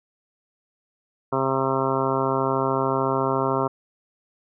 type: harmonic tone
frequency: 133.7 Hz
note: C3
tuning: 38 cents sharp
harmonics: 1 / 2 / 3 / 4 / 5 / 6 / 7 / 8 / 9 / 10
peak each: -30 / -29 / -26 / -29 / -29 / -35 / -28 / -29 / -32 / -32 dBFS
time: 1.32-3.68 s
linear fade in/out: 10 ms
effects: none